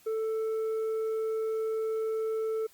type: tone with tanh clipping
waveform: sine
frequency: 441.6 Hz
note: A4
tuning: 6 cents sharp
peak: -29 dBFS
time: 0.06-2.67 s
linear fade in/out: 10 ms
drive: 4 dB
effects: white hiss -60 dBFS RMS until 2.73 s + Opus 48 kbps